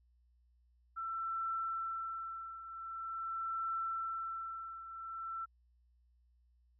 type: tone with tremolo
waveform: sine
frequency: 1339 Hz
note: E6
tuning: 27 cents sharp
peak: -34 dBFS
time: 0.96-5.46 s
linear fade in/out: 20 ms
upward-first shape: triangle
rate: 0.45 Hz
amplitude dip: 75%
effects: added 60 Hz sine -67 dBFS peak until 6.79 s